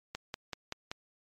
click train, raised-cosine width 0.2 ms, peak -19 dBFS, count 5, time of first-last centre 0.15-0.915 s, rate 5.23 Hz, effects MP3 64 kbps

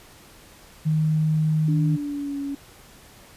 sine tone, 155.8 Hz, D#3, 3 cents sharp, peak -18 dBFS, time 0.85-1.97 s, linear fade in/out 20 ms
sine tone with pitch glide, 292.9 to 280.3 Hz, D4 to C#4, -5 to +19 cents, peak -26 dBFS, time 1.68-2.55 s, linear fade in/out 5 ms, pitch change -76 cents, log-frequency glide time 1.92-2.4 s
effects pink hiss -49 dBFS RMS until 3.36 s + resampled to 32000 Hz

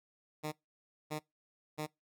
10% pulse tone bursts, 152.9 Hz, D#3, 30 cents flat, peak -28 dBFS, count 3, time 0.43-1.869 s, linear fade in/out 20 ms, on 93 ms, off 580 ms, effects noise-tail reverb RT60 0.2 s tail -24 dB re dry

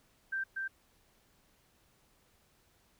sine tone with echo, 1568 Hz, G6, in tune, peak -32 dBFS, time 0.32-0.44 s, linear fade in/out 10 ms, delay 240 ms, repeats 1, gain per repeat -2 dB, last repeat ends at 0.68 s, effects pink hiss -69 dBFS RMS until 2.99 s

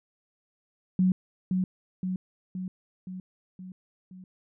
sine tone with echo, 185 Hz, F#3, in tune, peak -19 dBFS, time 0.99-1.12 s, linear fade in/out 2 ms, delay 520 ms, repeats 6, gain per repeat -4 dB, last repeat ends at 4.24 s, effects none

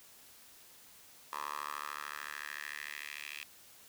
10% pulse tone with high-pass filter sweep, 73.42 Hz, D2, in tune, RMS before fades -43 dBFS, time 1.33-3.44 s, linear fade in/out 0 ms, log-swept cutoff 1000 to 2500 Hz, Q 3.7, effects white hiss -58 dBFS RMS until 3.88 s

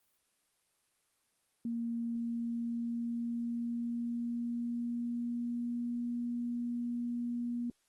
sine tone with pitch glide, 233.1 to 239.5 Hz, A#3 to A#3, 0 to +47 cents, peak -33 dBFS, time 1.65-7.7 s, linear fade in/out 2 ms, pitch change +47 cents, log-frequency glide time 1.92-6.01 s, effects white hiss -75 dBFS RMS until 7.88 s + Opus 32 kbps

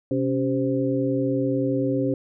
harmonic tone with a mistuned harmonic, 129.7 Hz, C3, 15 cents flat, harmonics 1 / 2 / 3 / 4, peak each -28 / -23 / -28 / -27 dBFS, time 0.11-2.14 s, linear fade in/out 2 ms, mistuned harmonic 2, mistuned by +120 cents, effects none

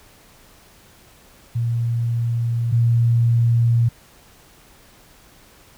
sine tone pair in turn, 117.3 / 117.3 Hz, A#2 / A#2, +11 / +11 cents, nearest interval unison, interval 0 cents, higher neither, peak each -18 / -13 dBFS, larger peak second, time 1.55-2.72 / 2.72-3.89 s, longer neither, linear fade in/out 10 ms, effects pink hiss -50 dBFS RMS until 5.77 s

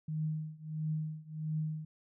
sine tone with tremolo, 155.56 Hz, D#3, in tune, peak -30 dBFS, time 0.08-1.85 s, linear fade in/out 5 ms, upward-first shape triangle, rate 1.5 Hz, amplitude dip 95%, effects none

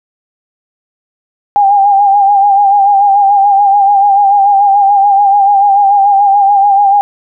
sine tone with vibrato, 802 Hz, G5, 39 cents sharp, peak -4 dBFS, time 1.56-7.01 s, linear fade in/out 0 ms, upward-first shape sine, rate 6.9 Hz, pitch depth 50 cents each way, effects none

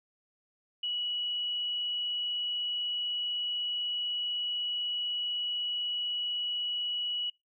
sine tone, 2931 Hz, F#7, 17 cents flat, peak -30 dBFS, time 0.83-7.3 s, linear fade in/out 5 ms, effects noise-tail reverb RT60 0.2 s tail -24 dB re dry

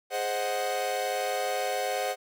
45% pulse chord, Ab dominant seventh, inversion none, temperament equal, 415.3 / 523.3 / 622.3 / 740 Hz, Ab4 / C5 / Eb5 / Gb5, 0 / 0 / 0 / 0 cents, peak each -37 / -32 / -36 / -31 dBFS, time 0.1-2.16 s, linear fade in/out 50 ms, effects none

